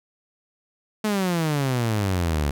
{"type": "exponential sweep", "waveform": "sawtooth", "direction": "down", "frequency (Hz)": [217.9, 69.3], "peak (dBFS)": -17, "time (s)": [1.04, 2.51], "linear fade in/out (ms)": 5, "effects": []}